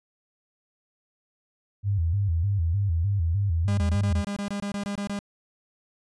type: tone with vibrato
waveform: sine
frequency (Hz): 91.2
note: F#2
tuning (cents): -24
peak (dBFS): -21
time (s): 1.83-4.24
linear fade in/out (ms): 50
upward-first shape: square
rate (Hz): 3.3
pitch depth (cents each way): 170
type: tone bursts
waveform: 45% pulse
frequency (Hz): 202.1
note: G#3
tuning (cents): -47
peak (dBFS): -28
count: 13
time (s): 3.68-5.19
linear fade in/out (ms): 0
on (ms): 94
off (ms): 24
effects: resampled to 22050 Hz